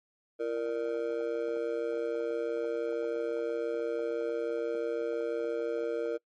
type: tone with amplitude modulation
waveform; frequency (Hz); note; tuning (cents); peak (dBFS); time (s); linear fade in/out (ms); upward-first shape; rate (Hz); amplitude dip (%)
triangle; 466.4; A#4; +1; -23; 0.39-6.18; 20; sine; 126; 100
effects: noise-tail reverb RT60 0.1 s tail -25 dB re dry + MP3 48 kbps